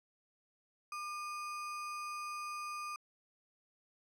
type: tone with sample-and-hold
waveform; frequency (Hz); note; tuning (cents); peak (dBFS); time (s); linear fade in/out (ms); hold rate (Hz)
sine; 1200; D6; +37; -39; 0.92-2.96; 2; 3675
effects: low-pass 9000 Hz 12 dB/octave